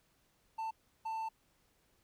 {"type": "tone bursts at uneven times", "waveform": "triangle", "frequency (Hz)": 890, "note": "A5", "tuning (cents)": 20, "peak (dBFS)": -34, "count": 2, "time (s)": [[0.58, 0.71], [1.05, 1.29]], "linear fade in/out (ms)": 10, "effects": ["pink hiss -73 dBFS RMS until 2.03 s"]}